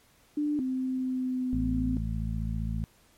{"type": "tone", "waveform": "sine", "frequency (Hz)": 296.4, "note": "D4", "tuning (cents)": 16, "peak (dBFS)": -25, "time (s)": [0.37, 0.6], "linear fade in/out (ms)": 5}
{"type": "tone with pitch glide", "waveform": "sine", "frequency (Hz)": [259, 252.8], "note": ["C4", "B3"], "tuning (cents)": [-17, 41], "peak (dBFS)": -27, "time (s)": [0.59, 1.97], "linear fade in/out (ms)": 0, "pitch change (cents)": -42, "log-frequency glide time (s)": [0.9, 1.61]}
{"type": "harmonic tone", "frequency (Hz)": 55.1, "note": "A1", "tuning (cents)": 3, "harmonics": [1, 2, 3, 4], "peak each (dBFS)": [-31, -34, -36, -37], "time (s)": [1.53, 2.84], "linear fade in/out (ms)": 0}
{"effects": ["pink hiss -62 dBFS RMS until 3.17 s", "MP3 64 kbps"]}